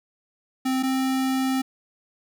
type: tone pair in turn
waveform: square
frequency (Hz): 261 / 263.1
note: C4 / C4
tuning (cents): -4 / +10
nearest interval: unison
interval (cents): 14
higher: second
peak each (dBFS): -22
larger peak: neither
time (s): 0.65-0.83 / 0.83-1.62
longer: second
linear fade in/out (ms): 10
effects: 10-bit